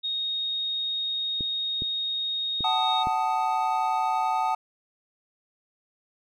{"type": "tone", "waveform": "sine", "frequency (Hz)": 3729, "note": "A#7", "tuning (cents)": 0, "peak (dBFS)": -26, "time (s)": [0.03, 3.04], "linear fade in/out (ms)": 20}
{"type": "clicks", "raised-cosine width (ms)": 3, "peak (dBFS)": -22, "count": 4, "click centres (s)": [1.408, 1.821, 2.607, 3.071]}
{"type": "chord", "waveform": "triangle", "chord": "D# diminished", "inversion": "first", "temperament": "equal with one note detuned", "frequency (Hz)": [748.6, 880, 1244.5], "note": ["F#5", "A5", "D#6"], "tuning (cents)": [20, 0, 0], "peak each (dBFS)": [-25, -24, -28], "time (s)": [2.64, 4.55], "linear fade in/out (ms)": 5}
{"effects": []}